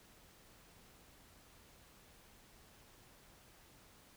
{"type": "silence", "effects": ["pink hiss -63 dBFS RMS until 4.16 s"]}